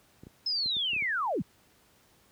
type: clicks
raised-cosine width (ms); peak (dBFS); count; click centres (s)
3; -33; 7; 0.235 / 0.269 / 0.66 / 0.767 / 0.933 / 0.964 / 1.024
type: linear sweep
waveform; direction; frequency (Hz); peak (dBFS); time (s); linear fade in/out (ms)
sine; down; 5220 to 116.54; -27; 0.46-1.42; 5
effects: pink hiss -63 dBFS RMS until 2.31 s + high-pass 60 Hz 12 dB/octave